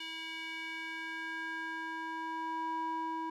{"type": "tone with band-pass filter sweep", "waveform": "square", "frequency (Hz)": 324.2, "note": "E4", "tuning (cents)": -29, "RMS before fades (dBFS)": -39, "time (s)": [0, 3.3], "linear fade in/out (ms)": 5, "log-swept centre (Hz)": [2900, 800], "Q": 2.9, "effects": []}